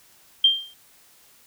sine tone with exponential decay, 3174 Hz, G7, 21 cents sharp, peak -10 dBFS, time 0.44-0.74 s, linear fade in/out 5 ms, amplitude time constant 64 ms, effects white hiss -55 dBFS RMS until 1.46 s

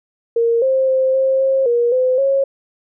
sine tone with pitch steps, 464.4 / 528 / 524 / 531 / 535 / 475.8 / 511 / 546 Hz, A#4 / C5 / C5 / C5 / C5 / A#4 / C5 / C#5, -7 / +16 / +2 / +25 / +38 / +35 / -41 / -26 cents, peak -12 dBFS, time 0.36-2.44 s, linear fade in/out 5 ms, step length 260 ms, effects none

